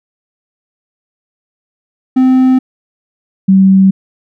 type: tone pair in turn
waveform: triangle / sine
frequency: 258.4 / 191.8 Hz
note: C4 / G3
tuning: -21 / -37 cents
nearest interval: perfect fourth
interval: 516 cents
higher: first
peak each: -3 dBFS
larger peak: neither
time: 2.16-2.59 / 3.48-3.91 s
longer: neither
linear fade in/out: 10 ms
effects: none